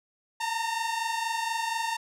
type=tone pair together; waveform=sawtooth; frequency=900 / 924.2 Hz; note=A5 / A#5; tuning=+39 / -15 cents; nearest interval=unison; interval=46 cents; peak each=-27 dBFS; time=0.4-1.97 s; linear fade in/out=10 ms; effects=low-pass 10000 Hz 12 dB/octave